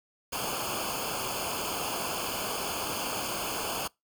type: noise with comb filter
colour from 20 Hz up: pink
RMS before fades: -33 dBFS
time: 0.32-3.88 s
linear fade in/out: 10 ms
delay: 0.52 ms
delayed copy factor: -0.9
effects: noise-tail reverb RT60 0.2 s tail -25 dB re dry